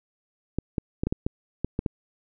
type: clicks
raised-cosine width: 3 ms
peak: -12 dBFS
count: 9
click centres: 0.586 / 0.782 / 1.035 / 1.07 / 1.125 / 1.265 / 1.646 / 1.791 / 1.862 s
effects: none